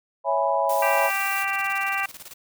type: chord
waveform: sine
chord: C# minor seventh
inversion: none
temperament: equal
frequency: 554.4 / 659.3 / 830.6 / 987.8 Hz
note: C#5 / E5 / G#5 / B5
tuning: 0 / 0 / 0 / 0 cents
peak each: -25 dBFS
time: 0.24-1.11 s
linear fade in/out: 50 ms
type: noise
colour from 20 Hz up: blue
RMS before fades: -34 dBFS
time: 0.69-1.43 s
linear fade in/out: 5 ms
type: harmonic tone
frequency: 392 Hz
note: G4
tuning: in tune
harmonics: 2 / 3 / 4 / 5 / 6 / 7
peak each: -30 / -30 / -30 / -30 / -30 / -30 dBFS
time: 0.82-2.06 s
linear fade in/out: 5 ms
type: noise with tremolo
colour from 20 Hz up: white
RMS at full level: -40 dBFS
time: 0.92-2.34 s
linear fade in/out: 10 ms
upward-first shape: square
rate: 18 Hz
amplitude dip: 75%
effects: none